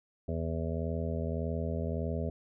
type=harmonic tone; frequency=81.7 Hz; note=E2; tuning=15 cents flat; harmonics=1 / 2 / 3 / 5 / 6 / 7 / 8; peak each=-34 / -37 / -39 / -41 / -42 / -42 / -43 dBFS; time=0.28-2.3 s; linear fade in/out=5 ms; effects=none